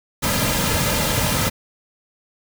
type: noise with comb filter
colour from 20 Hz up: pink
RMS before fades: -20 dBFS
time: 0.22-1.5 s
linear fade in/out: 20 ms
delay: 2.7 ms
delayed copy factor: -0.6
effects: none

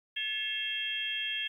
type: harmonic tone with a mistuned harmonic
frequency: 540 Hz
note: C#5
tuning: 45 cents flat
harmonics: 3 / 4 / 5 / 6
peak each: -39 / -43 / -36 / -34 dBFS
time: 0.16-1.48 s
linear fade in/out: 10 ms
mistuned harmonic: 3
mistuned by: +110 cents
effects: 11-bit

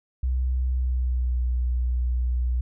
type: tone with pitch glide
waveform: sine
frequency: 63.5 to 61.41 Hz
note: B1 to B1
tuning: +49 to -9 cents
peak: -21 dBFS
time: 0.23-2.61 s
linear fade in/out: 5 ms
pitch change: -58 cents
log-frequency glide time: 0.72-1.42 s
effects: none

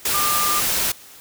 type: tone in noise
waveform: sine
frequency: 1198 Hz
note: D6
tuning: 34 cents sharp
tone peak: -21 dBFS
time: 0.14-0.6 s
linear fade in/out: 5 ms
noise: white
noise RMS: -21 dBFS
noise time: 0.05-0.92 s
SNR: -3 dB
effects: white hiss -44 dBFS RMS until 1.2 s

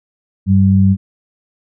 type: tone pair together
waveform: sine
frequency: 96.9 / 192.91 Hz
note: G2 / G3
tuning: -20 / -27 cents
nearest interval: octave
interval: 1193 cents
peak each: -10 dBFS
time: 0.46-0.97 s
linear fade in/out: 50 ms
effects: none

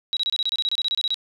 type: tone bursts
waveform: sine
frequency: 3866 Hz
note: B7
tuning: 38 cents flat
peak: -20 dBFS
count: 16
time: 0.13-1.143 s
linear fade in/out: 0 ms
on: 38 ms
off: 27 ms
effects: none

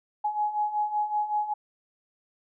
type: beating tone pair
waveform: sine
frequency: 837 / 842.3 Hz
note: G#5 / G#5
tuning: +13 / +24 cents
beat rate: 5.3 Hz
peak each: -31 / -26 dBFS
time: 0.24-1.54 s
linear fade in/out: 10 ms
effects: none

